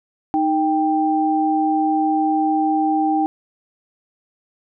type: tone pair together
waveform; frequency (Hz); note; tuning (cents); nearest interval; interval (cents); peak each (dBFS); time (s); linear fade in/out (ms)
sine; 311.1 / 786.9; D#4 / G5; 0 / +6; octave + major third; 1606; -18; 0.34-3.26; 0
effects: none